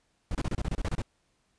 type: noise bursts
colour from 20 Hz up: brown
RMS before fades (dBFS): -29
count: 11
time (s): 0.31-1.019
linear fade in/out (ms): 2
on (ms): 39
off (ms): 28
effects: pink hiss -72 dBFS RMS until 1.58 s + resampled to 22050 Hz